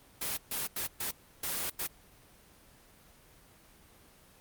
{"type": "noise bursts at uneven times", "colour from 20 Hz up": "white", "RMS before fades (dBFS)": -34, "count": 6, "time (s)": [[0.21, 0.37], [0.51, 0.67], [0.76, 0.87], [1, 1.11], [1.43, 1.7], [1.79, 1.87]], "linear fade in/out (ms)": 5, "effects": ["pink hiss -59 dBFS RMS until 4.4 s", "Opus 24 kbps"]}